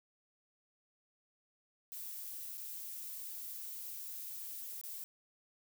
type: noise with dropouts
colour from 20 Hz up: violet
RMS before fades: -45 dBFS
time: 1.92-5.04 s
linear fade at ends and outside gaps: 0 ms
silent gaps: 2.573-2.578 / 4.813-4.837 s
effects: none